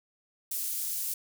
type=high-pass noise; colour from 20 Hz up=pink; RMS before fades=-33 dBFS; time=0.51-1.14 s; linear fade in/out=5 ms; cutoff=10000 Hz; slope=12 dB/octave; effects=none